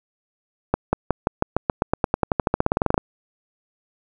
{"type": "accelerating click train", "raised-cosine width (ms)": 1, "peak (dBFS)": -3, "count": 25, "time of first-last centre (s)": [0.74, 2.979], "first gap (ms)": 190, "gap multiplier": 0.93, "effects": []}